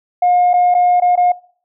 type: tone with dropouts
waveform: sine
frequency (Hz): 715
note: F5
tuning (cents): +41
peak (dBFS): -8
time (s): 0.22-1.32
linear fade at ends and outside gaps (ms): 5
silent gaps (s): 0.533-0.538 / 0.742-0.748 / 1.001-1.02 / 1.156-1.175
effects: noise-tail reverb RT60 0.5 s tail -22 dB re dry + tanh soft clip ceiling -6 dBFS